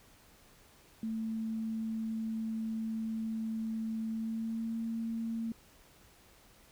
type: tone with pitch glide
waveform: sine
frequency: 222.4 to 227.2 Hz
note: A3 to A#3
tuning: +19 to -44 cents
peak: -33 dBFS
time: 1.03-5.52 s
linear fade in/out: 2 ms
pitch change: +37 cents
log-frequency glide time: 4.07-4.77 s
effects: pink hiss -61 dBFS RMS until 6.71 s